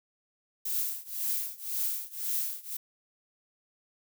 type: noise with tremolo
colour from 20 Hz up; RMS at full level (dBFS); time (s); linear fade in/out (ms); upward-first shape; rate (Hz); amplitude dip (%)
violet; -29; 0.65-2.77; 5; triangle; 1.9; 95
effects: none